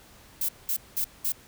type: noise bursts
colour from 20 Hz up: violet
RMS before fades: -27 dBFS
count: 4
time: 0.41-1.322 s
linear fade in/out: 5 ms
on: 78 ms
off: 200 ms
effects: pink hiss -53 dBFS RMS until 1.47 s